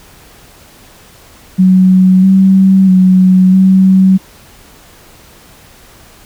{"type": "tone with pitch steps", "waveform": "sine", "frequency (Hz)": [186.1, 191.2, 185.6, 189.3], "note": ["F#3", "G3", "F#3", "F#3"], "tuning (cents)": [10, -43, 6, 40], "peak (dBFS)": -3, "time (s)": [1.58, 4.18], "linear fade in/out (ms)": 20, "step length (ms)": 650, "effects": ["pink hiss -40 dBFS RMS until 6.25 s"]}